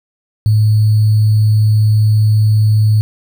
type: tone with sample-and-hold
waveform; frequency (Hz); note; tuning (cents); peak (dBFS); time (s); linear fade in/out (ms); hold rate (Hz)
sine; 107.4; A2; -41; -7; 0.46-3.01; 0; 4410
effects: none